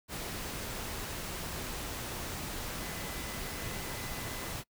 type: tone in noise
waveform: sine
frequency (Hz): 2012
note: B6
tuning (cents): +32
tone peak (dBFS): -50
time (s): 2.77-4.55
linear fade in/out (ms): 50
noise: pink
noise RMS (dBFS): -39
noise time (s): 0.08-4.64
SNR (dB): -14
effects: noise-tail reverb RT60 0.1 s tail -24 dB re dry